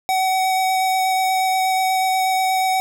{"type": "tone with vibrato", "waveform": "square", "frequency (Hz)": 754, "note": "F#5", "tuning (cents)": 32, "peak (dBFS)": -17, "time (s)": [0.09, 2.8], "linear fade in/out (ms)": 0, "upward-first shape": "sine", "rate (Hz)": 8.3, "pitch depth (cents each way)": 10, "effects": []}